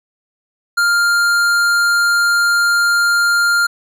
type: tone with tanh clipping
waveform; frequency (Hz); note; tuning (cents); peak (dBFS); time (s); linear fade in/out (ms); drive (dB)
sine; 1400; F6; +4; -13; 0.77-3.67; 10; 16
effects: none